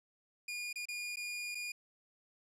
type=tone with dropouts; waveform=sawtooth; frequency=2432 Hz; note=D#7; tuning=40 cents flat; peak=-35 dBFS; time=0.48-1.72 s; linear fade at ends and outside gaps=5 ms; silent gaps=0.729-0.757 / 0.855-0.885 / 1.159-1.169 / 1.548-1.552 s; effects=low-pass 11000 Hz 12 dB/octave